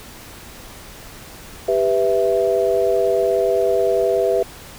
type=chord; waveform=sine; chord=E minor; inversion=first; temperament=just; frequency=395.6 / 494.4 / 659.3 Hz; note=G4 / B4 / E5; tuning=+16 / +2 / 0 cents; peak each=-19 dBFS; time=1.68-4.43 s; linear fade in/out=5 ms; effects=pink hiss -39 dBFS RMS until 4.78 s